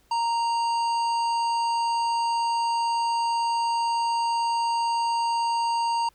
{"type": "harmonic tone", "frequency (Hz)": 929, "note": "A#5", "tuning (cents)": -6, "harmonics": [1, 3, 5, 7, 9], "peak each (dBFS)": [-22, -38, -36, -48, -45], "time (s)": [0.11, 6.09], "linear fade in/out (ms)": 5, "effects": ["added 50 Hz sine -63 dBFS peak until 6.14 s", "pink hiss -63 dBFS RMS until 6.14 s"]}